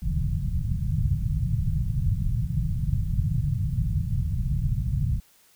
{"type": "low-pass noise", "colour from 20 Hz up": "white", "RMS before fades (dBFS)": -25, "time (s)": [0.02, 5.2], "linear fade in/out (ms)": 5, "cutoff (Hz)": 160, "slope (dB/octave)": 48, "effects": ["white hiss -59 dBFS RMS until 5.55 s"]}